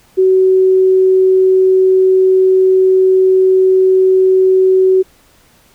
sine tone, 376.1 Hz, F#4, 28 cents sharp, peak -6 dBFS, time 0.17-5.03 s, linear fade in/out 20 ms, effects pink hiss -49 dBFS RMS until 5.74 s

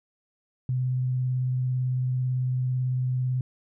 sine tone with vibrato, 127.4 Hz, C3, 46 cents flat, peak -23 dBFS, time 0.69-3.41 s, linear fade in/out 2 ms, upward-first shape sine, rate 18 Hz, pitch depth 14 cents each way, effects none

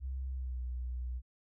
sine tone with pitch glide, 65.5 to 61.82 Hz, C2 to B1, +2 to +2 cents, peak -35 dBFS, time 0-1.22 s, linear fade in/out 50 ms, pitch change -100 cents, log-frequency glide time 0.29-0.61 s, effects none

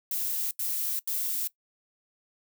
violet noise bursts, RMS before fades -30 dBFS, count 3, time 0.11-1.474 s, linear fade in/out 2 ms, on 400 ms, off 82 ms, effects noise-tail reverb RT60 0.1 s tail -19 dB re dry

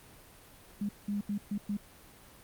sine tone bursts at uneven times, 204.2 Hz, G#3, 29 cents flat, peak -30 dBFS, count 5, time 0.81-0.89 / 1.08-1.21 / 1.29-1.38 / 1.51-1.58 / 1.69-1.77 s, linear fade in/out 5 ms, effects pink hiss -55 dBFS RMS until 2.43 s + Opus 32 kbps

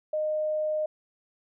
sine tone, 615 Hz, D#5, 20 cents flat, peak -25 dBFS, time 0.13-0.86 s, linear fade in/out 5 ms, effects none

